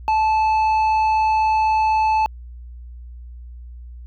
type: tone with tanh clipping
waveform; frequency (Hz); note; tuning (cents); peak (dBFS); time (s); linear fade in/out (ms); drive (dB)
sine; 872; A5; -16; -16; 0.08-2.26; 0; 7
effects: added 60 Hz sine -34 dBFS peak until 4.06 s